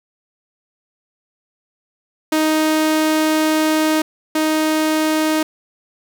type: tone pair in turn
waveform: sawtooth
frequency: 312 / 312 Hz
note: D#4 / D#4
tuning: +5 / +5 cents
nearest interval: unison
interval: 0 cents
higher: neither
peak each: -10 / -11 dBFS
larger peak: first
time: 2.32-4.02 / 4.35-5.43 s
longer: first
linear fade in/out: 5 ms
effects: 7-bit